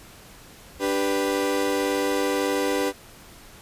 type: chord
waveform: 35% pulse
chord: G major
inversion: second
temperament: equal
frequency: 293.7 / 392 / 493.9 Hz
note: D4 / G4 / B4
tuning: 0 / 0 / 0 cents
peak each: -25 / -25 / -24 dBFS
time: 0.79-2.93 s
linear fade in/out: 50 ms
effects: pink hiss -47 dBFS RMS until 3.61 s + resampled to 32000 Hz